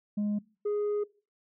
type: tone pair in turn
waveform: sine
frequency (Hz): 207.5 / 415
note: G#3 / G#4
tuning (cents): -1 / -1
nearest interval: octave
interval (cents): 1200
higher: second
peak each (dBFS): -24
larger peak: neither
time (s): 0.17-0.39 / 0.65-1.04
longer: second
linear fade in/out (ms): 10
effects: noise-tail reverb RT60 0.4 s tail -24 dB re dry + tanh soft clip ceiling -26 dBFS